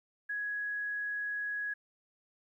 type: tone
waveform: sine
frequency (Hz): 1670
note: G#6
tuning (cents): +9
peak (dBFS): -33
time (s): 0.29-1.74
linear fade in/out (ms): 10
effects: 12-bit